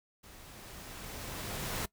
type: noise with level ramp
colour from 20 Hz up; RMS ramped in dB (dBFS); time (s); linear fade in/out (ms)
pink; -54 to -35; 0.23-1.86; 10
effects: noise-tail reverb RT60 0.1 s tail -21 dB re dry